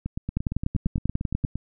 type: two click trains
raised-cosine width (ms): 5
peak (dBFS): -16 / -11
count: 14 / 12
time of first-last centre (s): 0.06-1.556 / 0.37-1.448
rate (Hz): 8.69 / 10.2
effects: none